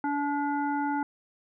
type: harmonic tone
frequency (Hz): 287.6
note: D4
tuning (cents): -36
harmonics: 1 / 3 / 5 / 7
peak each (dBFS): -29 / -29 / -36 / -47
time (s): 0.04-1.03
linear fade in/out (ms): 2
effects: none